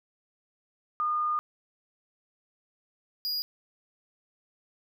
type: tone pair in turn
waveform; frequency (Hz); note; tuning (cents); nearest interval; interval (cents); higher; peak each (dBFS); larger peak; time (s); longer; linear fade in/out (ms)
sine / square; 1219 / 4876; D#6 / D#8; -36 / -36; 2 octaves; 2400; second; -25 / -29; first; 1-1.39 / 3.25-3.42; first; 0
effects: none